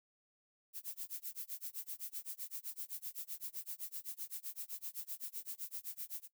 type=noise with tremolo; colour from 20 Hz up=violet; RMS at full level=-42 dBFS; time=0.73-6.28 s; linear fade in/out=50 ms; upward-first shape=sine; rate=7.8 Hz; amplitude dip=100%; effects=noise-tail reverb RT60 0.1 s tail -17 dB re dry